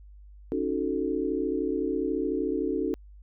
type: chord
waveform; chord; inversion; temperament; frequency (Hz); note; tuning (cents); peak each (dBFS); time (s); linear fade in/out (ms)
sine; D# half-diminished seventh; third; equal; 277.2 / 311.1 / 370 / 440; C#4 / D#4 / F#4 / A4; 0 / 0 / 0 / 0; -31; 0.52-2.94; 0
effects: added 50 Hz sine -46 dBFS peak until 3.22 s